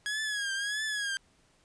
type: tone with vibrato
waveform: sawtooth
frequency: 1661.2 Hz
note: G#6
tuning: in tune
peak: -27 dBFS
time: 0.06-1.17 s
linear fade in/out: 0 ms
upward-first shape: triangle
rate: 1.6 Hz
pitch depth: 97 cents each way
effects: pink hiss -66 dBFS RMS until 1.64 s + resampled to 22050 Hz